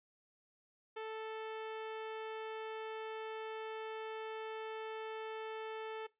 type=tone; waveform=sawtooth; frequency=440 Hz; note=A4; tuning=in tune; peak=-37 dBFS; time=0.96-6.07 s; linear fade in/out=10 ms; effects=noise-tail reverb RT60 0.2 s tail -20 dB re dry + resampled to 8000 Hz